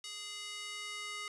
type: tone with high-pass filter sweep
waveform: square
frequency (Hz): 415.3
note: G#4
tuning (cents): 0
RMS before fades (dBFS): -43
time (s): 0.04-1.28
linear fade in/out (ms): 2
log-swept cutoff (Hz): 3300 to 1700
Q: 1.3
effects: resampled to 24000 Hz